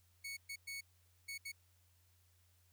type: tone bursts at uneven times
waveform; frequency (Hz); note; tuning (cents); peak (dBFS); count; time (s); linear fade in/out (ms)
sawtooth; 2219; C#7; +1; -40; 5; 0.24-0.37 / 0.49-0.56 / 0.67-0.81 / 1.28-1.38 / 1.45-1.52; 10
effects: added 88 Hz sine -70 dBFS peak until 2.72 s + white hiss -75 dBFS RMS until 2.72 s